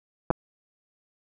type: clicks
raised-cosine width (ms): 1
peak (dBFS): -7 / -11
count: 2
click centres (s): 0.304 / 0.31
effects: none